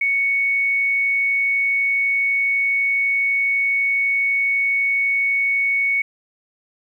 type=tone; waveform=sine; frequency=2222 Hz; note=C#7; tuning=4 cents sharp; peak=-16 dBFS; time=0.01-6.02 s; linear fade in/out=5 ms; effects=9-bit